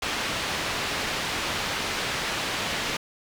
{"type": "low-pass noise", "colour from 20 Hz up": "white", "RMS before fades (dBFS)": -29, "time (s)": [0.02, 2.97], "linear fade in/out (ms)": 5, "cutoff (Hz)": 3500, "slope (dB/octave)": 12, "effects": []}